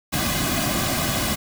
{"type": "noise with comb filter", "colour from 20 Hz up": "pink", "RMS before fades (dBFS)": -23, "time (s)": [0.12, 1.36], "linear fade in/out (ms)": 20, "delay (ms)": 2.2, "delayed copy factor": -0.75, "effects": []}